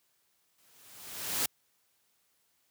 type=noise with exponential growth; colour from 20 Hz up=white; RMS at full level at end=-28 dBFS; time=0.58-1.46 s; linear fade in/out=5 ms; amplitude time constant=190 ms; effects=white hiss -73 dBFS RMS until 2.7 s + high-pass 60 Hz 12 dB/octave